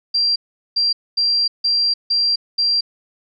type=tone bursts at uneven times; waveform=sine; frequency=4736 Hz; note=D8; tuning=14 cents sharp; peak=-14 dBFS; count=6; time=0.14-0.36 / 0.76-0.93 / 1.17-1.48 / 1.64-1.94 / 2.1-2.36 / 2.58-2.81 s; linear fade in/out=10 ms; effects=none